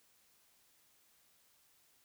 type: silence
effects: white hiss -70 dBFS RMS until 2.04 s